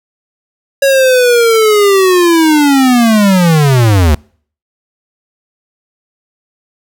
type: linear sweep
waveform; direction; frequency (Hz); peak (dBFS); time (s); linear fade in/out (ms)
square; down; 554.4 to 70.8; -6; 0.82-4.15; 5
effects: noise-tail reverb RT60 0.5 s tail -26 dB re dry